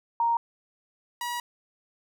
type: tone pair in turn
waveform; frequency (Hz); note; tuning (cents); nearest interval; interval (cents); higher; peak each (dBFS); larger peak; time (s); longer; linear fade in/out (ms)
sine / sawtooth; 932.3 / 963; A#5 / B5; 0 / -44; minor second; 56; second; -21 / -26; first; 0.2-0.37 / 1.21-1.4; second; 2
effects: none